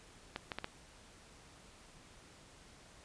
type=clicks; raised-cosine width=0.3 ms; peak=-22 dBFS; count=4; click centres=0.361 / 0.518 / 0.586 / 0.644 s; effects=pink hiss -59 dBFS RMS until 3.04 s + resampled to 22050 Hz